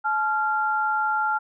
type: tone pair together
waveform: sine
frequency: 859.5 / 1385 Hz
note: A5 / F6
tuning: -41 / -15 cents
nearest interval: minor sixth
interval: 826 cents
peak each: -24 / -23 dBFS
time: 0.04-1.39 s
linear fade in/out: 20 ms
effects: none